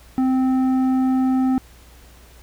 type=tone with tanh clipping; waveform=sine; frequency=260 Hz; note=C4; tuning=11 cents flat; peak=-17 dBFS; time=0.18-1.58 s; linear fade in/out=0 ms; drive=9 dB; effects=added 60 Hz sine -46 dBFS peak until 2.42 s + pink hiss -50 dBFS RMS until 2.42 s